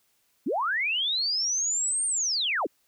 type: linear two-way sweep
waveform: sine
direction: up then down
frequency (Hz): 193.5 to 8870 to 193.5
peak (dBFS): -24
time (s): 0.46-2.67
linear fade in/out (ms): 10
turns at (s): 2.06
effects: white hiss -69 dBFS RMS until 2.87 s